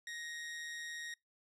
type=tone with amplitude modulation; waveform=sawtooth; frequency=1874 Hz; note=A#6; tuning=9 cents sharp; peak=-37 dBFS; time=0.07-1.14 s; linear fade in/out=2 ms; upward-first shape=sine; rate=157 Hz; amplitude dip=40%; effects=noise-tail reverb RT60 0.2 s tail -26 dB re dry + low-pass 9000 Hz 12 dB/octave